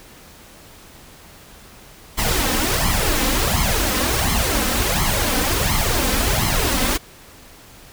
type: noise with flanger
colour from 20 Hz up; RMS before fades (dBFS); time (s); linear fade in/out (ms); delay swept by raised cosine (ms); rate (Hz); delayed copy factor
pink; -19; 2.17-6.98; 20; 0.94 to 3.94; 1.4; +0.7
effects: pink hiss -44 dBFS RMS until 7.92 s